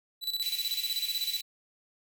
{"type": "tone with tremolo", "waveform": "45% pulse", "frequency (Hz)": 3965, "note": "B7", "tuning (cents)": 6, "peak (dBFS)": -28, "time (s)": [0.21, 1.42], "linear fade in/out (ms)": 50, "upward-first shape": "square", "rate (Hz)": 16, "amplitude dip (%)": 70}
{"type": "high-pass noise", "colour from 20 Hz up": "pink", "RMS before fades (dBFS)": -41, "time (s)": [0.42, 1.41], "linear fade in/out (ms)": 2, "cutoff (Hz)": 2200, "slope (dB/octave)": 48}
{"effects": []}